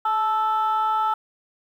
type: tone pair together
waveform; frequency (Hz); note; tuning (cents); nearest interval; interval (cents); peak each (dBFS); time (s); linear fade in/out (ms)
sine; 869.7 / 1318.5; A5 / E6; -20 / 0; perfect fifth; 720; -20 / -21; 0.05-1.14; 5
effects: tanh soft clip ceiling -15 dBFS + 9-bit